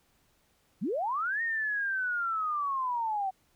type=linear two-way sweep; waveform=sine; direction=up then down; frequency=148.5 to 1864.7 to 749 Hz; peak=-28 dBFS; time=0.81-3.31 s; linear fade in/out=20 ms; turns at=1.42 s; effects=pink hiss -69 dBFS RMS until 3.55 s